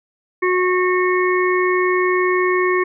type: harmonic tone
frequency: 365.2 Hz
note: F#4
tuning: 23 cents flat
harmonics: 1 / 3 / 5 / 6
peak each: -16 / -21 / -23 / -24 dBFS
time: 0.42-2.84 s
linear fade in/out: 10 ms
effects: none